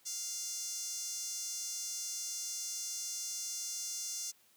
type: tone with high-pass filter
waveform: sawtooth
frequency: 698.5 Hz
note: F5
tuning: in tune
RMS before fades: -40 dBFS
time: 0.05-4.32 s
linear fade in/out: 20 ms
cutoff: 6100 Hz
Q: 4.1
effects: white hiss -67 dBFS RMS until 4.56 s + high-pass 100 Hz 12 dB/octave